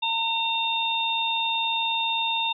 harmonic tone, 911 Hz, A#5, 40 cents flat, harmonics 1 / 3 / 4, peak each -27 / -29 / -26 dBFS, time 0.02-2.53 s, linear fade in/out 10 ms, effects none

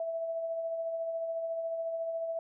sine tone with tremolo, 659.3 Hz, E5, in tune, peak -30 dBFS, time 0-2.39 s, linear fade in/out 2 ms, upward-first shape triangle, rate 14 Hz, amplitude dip 40%, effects none

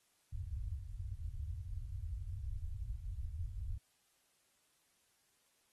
white low-pass noise, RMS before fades -42 dBFS, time 0.32-3.78 s, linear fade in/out 10 ms, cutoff 100 Hz, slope 48 dB/octave, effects white hiss -75 dBFS RMS until 5.72 s + AAC 32 kbps

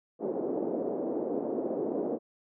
pink band-pass noise, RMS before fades -32 dBFS, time 0.19-2.19 s, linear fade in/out 50 ms, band 280 to 550 Hz, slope 24 dB/octave, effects none

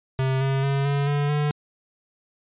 square tone with pitch steps, 132.4 / 135.34 / 138.34 / 141.41 / 144.55 / 147.76 Hz, C3 / C#3 / C#3 / C#3 / D3 / D3, +21 / -41 / -3 / +35 / -27 / +11 cents, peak -21 dBFS, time 0.19-1.51 s, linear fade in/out 0 ms, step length 220 ms, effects resampled to 8000 Hz

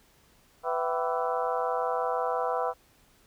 harmonic tone with a mistuned harmonic, 165.7 Hz, E3, 9 cents sharp, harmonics 3 / 4 / 5 / 6 / 7 / 8 / 9, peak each -31 / -33 / -32 / -33 / -38 / -36 / -47 dBFS, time 0.63-2.74 s, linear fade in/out 50 ms, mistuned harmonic 5, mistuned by -130 cents, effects pink hiss -62 dBFS RMS until 3.26 s

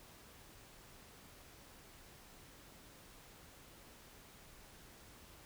silence, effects pink hiss -59 dBFS RMS until 5.45 s

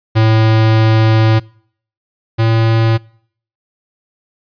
square tone pair in turn, 110.7 / 112.96 Hz, A2 / A2, +11 / +46 cents, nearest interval unison, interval 35 cents, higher second, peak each -8 / -10 dBFS, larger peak first, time 0.15-1.4 / 2.38-2.98 s, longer first, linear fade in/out 20 ms, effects noise-tail reverb RT60 0.6 s tail -25 dB re dry + resampled to 11025 Hz

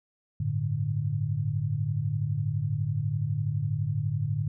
sine chord, G suspended second, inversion none, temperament equal, 98 / 110 / 146.83 Hz, G2 / A2 / D3, 0 / 0 / 0 cents, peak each -33 / -29 / -29 dBFS, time 0.4-4.48 s, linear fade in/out 5 ms, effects none

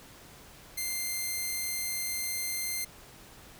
5% pulse tone, 2093 Hz, C7, in tune, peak -21 dBFS, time 0.77-2.85 s, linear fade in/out 10 ms, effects pink hiss -52 dBFS RMS until 3.59 s

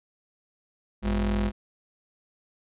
square ring-modulated tone, 75 Hz, D2, 37 cents sharp, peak -21 dBFS, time 1.02-1.52 s, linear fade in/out 50 ms, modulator 129 Hz, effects resampled to 8000 Hz

